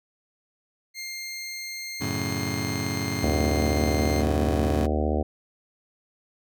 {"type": "tone with pitch glide", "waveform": "20% pulse", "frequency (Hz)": [2113, 2101], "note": ["C7", "C7"], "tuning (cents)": [16, 7], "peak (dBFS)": -28, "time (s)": [0.94, 4.24], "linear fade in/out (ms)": 50, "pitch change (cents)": -9, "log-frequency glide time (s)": [2.33, 3.82]}
{"type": "chord", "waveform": "20% pulse", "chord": "F# minor", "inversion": "none", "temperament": "just", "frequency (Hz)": [92.5, 111, 138.75], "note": ["F#2", "A2", "C#3"], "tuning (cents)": [0, 16, 2], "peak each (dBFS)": -27, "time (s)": [2, 4.87], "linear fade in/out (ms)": 20}
{"type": "harmonic tone", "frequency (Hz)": 75.7, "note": "D#2", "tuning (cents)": -47, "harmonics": [1, 3, 4, 5, 6, 7, 8, 9, 10], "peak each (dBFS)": [-25, -30, -31, -32, -33, -33, -34, -35, -35], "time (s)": [3.23, 5.23], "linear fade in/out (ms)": 10}
{"effects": []}